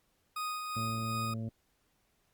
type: tone with tremolo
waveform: 40% pulse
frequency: 1244.5 Hz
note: D#6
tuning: in tune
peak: -33 dBFS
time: 0.36-1.34 s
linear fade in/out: 5 ms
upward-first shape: sine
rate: 2.7 Hz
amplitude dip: 35%
type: harmonic tone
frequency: 112.7 Hz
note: A2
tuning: 42 cents sharp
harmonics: 1 / 2 / 3 / 4 / 5 / 6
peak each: -36 / -39 / -53 / -54 / -51 / -59 dBFS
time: 0.76-1.49 s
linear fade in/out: 5 ms
effects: pink hiss -74 dBFS RMS until 2.33 s + Opus 48 kbps